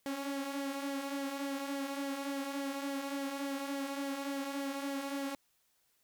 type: tone with flanger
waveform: sawtooth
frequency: 277.2 Hz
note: C#4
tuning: in tune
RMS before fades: -38 dBFS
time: 0.06-5.35 s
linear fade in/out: 0 ms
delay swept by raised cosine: 0.75 to 4.25 ms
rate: 3.5 Hz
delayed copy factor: -0.5
effects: white hiss -74 dBFS RMS until 6.03 s